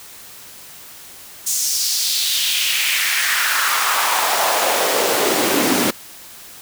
pink noise with high-pass filter sweep, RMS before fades -18 dBFS, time 1.46-5.91 s, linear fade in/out 10 ms, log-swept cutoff 6900 to 240 Hz, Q 2.4, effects white hiss -39 dBFS RMS until 6.61 s

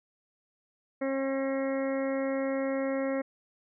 harmonic tone, 270 Hz, C#4, 45 cents flat, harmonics 1 / 2 / 3 / 4 / 5 / 6 / 7 / 8, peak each -31 / -30 / -45 / -45 / -45 / -49 / -43 / -45 dBFS, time 1.01-3.22 s, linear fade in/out 10 ms, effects none

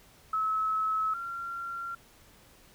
sine tone pair in turn, 1294 / 1375.6 Hz, E6 / F6, -32 / -27 cents, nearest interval minor second, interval 105 cents, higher second, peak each -26 / -34 dBFS, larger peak first, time 0.33-1.14 / 1.14-1.95 s, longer neither, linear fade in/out 5 ms, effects pink hiss -58 dBFS RMS until 2.74 s

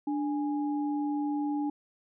sine tone pair together, 293.7 / 828.1 Hz, D4 / G#5, 0 / -5 cents, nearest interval octave + tritone, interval 1795 cents, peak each -28 / -37 dBFS, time 0.07-1.7 s, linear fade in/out 5 ms, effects none

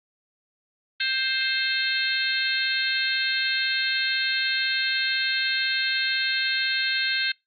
harmonic tone, 526 Hz, C5, 9 cents sharp, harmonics 3 / 4 / 5 / 6 / 7 / 8, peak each -27 / -31 / -30 / -33 / -30 / -28 dBFS, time 1-7.32 s, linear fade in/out 5 ms, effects noise-tail reverb RT60 0.2 s tail -25 dB re dry + Opus 24 kbps

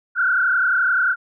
sine tone with frequency modulation, 1463 Hz, F#6, 20 cents flat, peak -15 dBFS, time 0.15-1.16 s, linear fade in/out 50 ms, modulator 31.5 Hz, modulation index 2.6, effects none

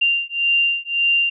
sine beating tone pair, 2781 / 2782.8 Hz, F7 / F7, -8 / -7 cents, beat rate 1.8 Hz, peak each -19 dBFS, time 0.01-1.3 s, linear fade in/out 10 ms, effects none

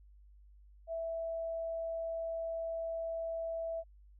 sine tone, 659 Hz, E5, 1 cent flat, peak -35 dBFS, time 0.87-3.84 s, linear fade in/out 50 ms, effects added 50 Hz sine -56 dBFS peak until 4.19 s

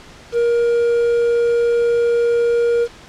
triangle tone with quantisation, 471.7 Hz, A#4, 20 cents sharp, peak -11 dBFS, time 0.32-2.88 s, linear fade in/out 50 ms, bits 6, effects pink hiss -41 dBFS RMS until 3.08 s + low-pass 6000 Hz 12 dB/octave

